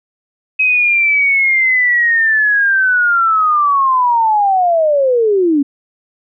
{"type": "linear sweep", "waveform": "sine", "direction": "down", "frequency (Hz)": [2545, 270.8], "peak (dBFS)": -9, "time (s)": [0.59, 5.63], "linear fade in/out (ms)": 10, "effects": []}